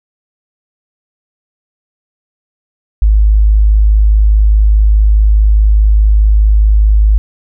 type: tone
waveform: sine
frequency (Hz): 52.4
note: G#1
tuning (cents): +16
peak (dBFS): -4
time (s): 3.02-7.18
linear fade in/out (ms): 0
effects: none